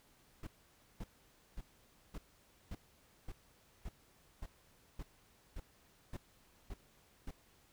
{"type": "noise bursts", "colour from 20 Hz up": "brown", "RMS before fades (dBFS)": -43, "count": 13, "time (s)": [0.43, 7.31], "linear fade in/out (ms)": 5, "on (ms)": 40, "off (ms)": 530, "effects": ["pink hiss -68 dBFS RMS until 7.72 s"]}